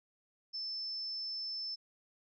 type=tone; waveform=sine; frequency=5280 Hz; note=E8; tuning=2 cents sharp; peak=-37 dBFS; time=0.53-1.76 s; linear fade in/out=20 ms; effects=none